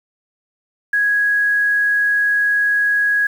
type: tone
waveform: sine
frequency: 1661.2 Hz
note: G#6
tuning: in tune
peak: -13 dBFS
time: 0.93-3.27 s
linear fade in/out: 5 ms
effects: 7-bit